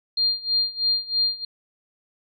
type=tone with tremolo; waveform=sine; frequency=4200 Hz; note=C8; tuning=6 cents sharp; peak=-17 dBFS; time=0.17-1.45 s; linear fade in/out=5 ms; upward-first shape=sine; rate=3.1 Hz; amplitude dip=90%; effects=none